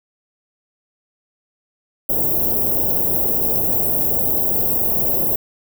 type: band-stop noise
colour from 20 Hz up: white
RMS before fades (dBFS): -18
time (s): 2.09-5.36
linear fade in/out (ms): 5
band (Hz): 660 to 15000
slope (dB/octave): 24
effects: none